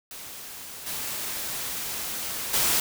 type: noise with level steps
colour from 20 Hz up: white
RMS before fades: -40 / -32 / -23 dBFS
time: 0.11-2.8 s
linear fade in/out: 2 ms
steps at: 0.86 / 2.53 s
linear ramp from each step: 10 ms
effects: none